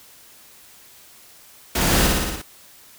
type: noise with echo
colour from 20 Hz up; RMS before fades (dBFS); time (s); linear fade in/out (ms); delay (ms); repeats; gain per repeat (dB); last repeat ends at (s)
pink; -21; 1.75-2.07; 5; 58; 6; -2; 2.418
effects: white hiss -48 dBFS RMS until 2.98 s